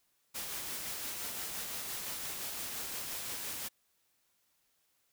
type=noise with tremolo; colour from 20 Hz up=white; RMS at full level=-39 dBFS; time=0.34-3.69 s; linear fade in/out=20 ms; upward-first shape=sine; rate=5.8 Hz; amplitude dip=25%; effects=white hiss -75 dBFS RMS until 5.12 s